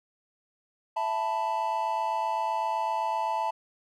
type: chord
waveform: triangle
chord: E suspended fourth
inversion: none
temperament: equal with one note detuned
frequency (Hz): 661.2 / 880 / 987.8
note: E5 / A5 / B5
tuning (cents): +5 / 0 / 0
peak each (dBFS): -32 / -26 / -31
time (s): 0.96-3.51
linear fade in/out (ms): 10
effects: none